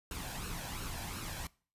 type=noise with flanger; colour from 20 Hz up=pink; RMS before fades=-41 dBFS; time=0.11-1.47 s; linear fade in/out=2 ms; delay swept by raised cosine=0.73 to 1.25 ms; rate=2.8 Hz; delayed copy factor=+0.55; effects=noise-tail reverb RT60 0.4 s tail -22 dB re dry + resampled to 32000 Hz